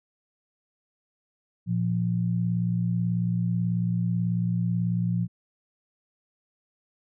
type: tone pair together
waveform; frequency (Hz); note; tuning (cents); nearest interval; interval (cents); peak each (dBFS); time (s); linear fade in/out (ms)
sine; 116.34 / 174.61; A#2 / F3; -3 / 0; perfect fifth; 703; -26 / -25; 1.66-5.28; 50
effects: none